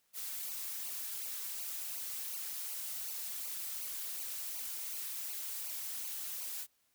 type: noise with flanger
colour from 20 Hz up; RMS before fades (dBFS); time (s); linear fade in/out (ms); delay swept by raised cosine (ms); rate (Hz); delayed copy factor
blue; -41; 0.13-6.67; 50; 0.55 to 5.05; 2.7; -0.75
effects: white hiss -75 dBFS RMS until 6.94 s